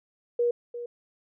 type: tone with echo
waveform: sine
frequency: 478.5 Hz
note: A#4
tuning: 45 cents sharp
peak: -21 dBFS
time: 0.39-0.51 s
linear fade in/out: 5 ms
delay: 350 ms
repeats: 1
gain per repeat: -12 dB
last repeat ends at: 0.86 s
effects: none